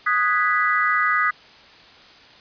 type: chord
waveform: sine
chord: G# minor seventh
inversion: second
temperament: equal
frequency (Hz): 1244.5 / 1480 / 1661.2 / 1975.5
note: D#6 / F#6 / G#6 / B6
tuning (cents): 0 / 0 / 0 / 0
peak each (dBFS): -20 / -25 / -25 / -22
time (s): 0.06-1.31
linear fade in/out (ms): 10
effects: white hiss -47 dBFS RMS until 2.4 s + resampled to 11025 Hz